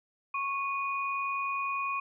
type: tone pair together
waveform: sine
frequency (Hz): 1100.3 / 2470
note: C#6 / D#7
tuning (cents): -13 / -13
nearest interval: octave + major second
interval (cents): 1400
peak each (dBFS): -31 / -34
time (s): 0.34-2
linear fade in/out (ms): 5
effects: none